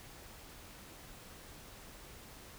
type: silence
effects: pink hiss -53 dBFS RMS until 2.58 s

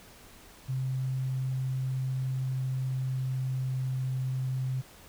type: tone with pitch glide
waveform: sine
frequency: 130.81 to 129.98 Hz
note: C3 to C3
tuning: 0 to -11 cents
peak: -28 dBFS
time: 0.68-4.82 s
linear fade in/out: 20 ms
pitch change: -11 cents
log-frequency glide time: 2.01-4.19 s
effects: pink hiss -53 dBFS RMS until 5.08 s

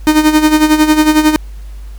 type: tone with tremolo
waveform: 45% pulse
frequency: 307.4 Hz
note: D#4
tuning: 21 cents flat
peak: -4 dBFS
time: 0.07-1.36 s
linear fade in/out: 0 ms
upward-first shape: sine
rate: 11 Hz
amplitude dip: 70%
effects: added 50 Hz sine -25 dBFS peak until 1.98 s + pink hiss -46 dBFS RMS until 1.98 s

